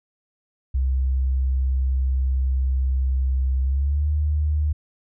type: tone with pitch glide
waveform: sine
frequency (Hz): 65.41 to 75.14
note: C2 to D2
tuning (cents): 0 to +40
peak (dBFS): -18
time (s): 0.74-4.73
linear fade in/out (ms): 10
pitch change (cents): +240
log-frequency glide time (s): 3.62-4.08
effects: none